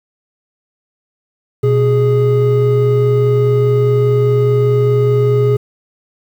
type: tone pair together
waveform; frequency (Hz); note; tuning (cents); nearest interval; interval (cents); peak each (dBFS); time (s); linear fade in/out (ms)
triangle; 123.47 / 415.3; B2 / G#4; 0 / 0; octave + major sixth; 2100; -10; 1.63-5.57; 10
effects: 7-bit